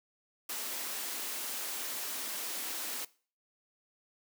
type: high-pass noise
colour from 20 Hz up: white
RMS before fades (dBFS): -38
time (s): 0.49-3.05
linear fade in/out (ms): 5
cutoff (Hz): 210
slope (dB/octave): 96
effects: noise-tail reverb RT60 0.4 s tail -20 dB re dry